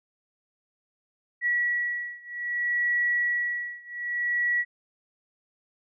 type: beating tone pair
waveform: sine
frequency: 1932 / 1932.62 Hz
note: B6 / B6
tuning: -39 / -38 cents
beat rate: 0.62 Hz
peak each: -27 / -28 dBFS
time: 1.41-4.65 s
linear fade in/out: 50 ms
effects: none